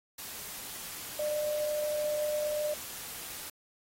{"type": "tone in noise", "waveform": "sine", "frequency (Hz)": 600, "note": "D5", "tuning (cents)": 37, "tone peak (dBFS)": -29, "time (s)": [1.19, 2.74], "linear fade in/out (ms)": 5, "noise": "white", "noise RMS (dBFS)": -42, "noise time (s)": [0.18, 3.5], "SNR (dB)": 10, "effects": ["AAC 48 kbps"]}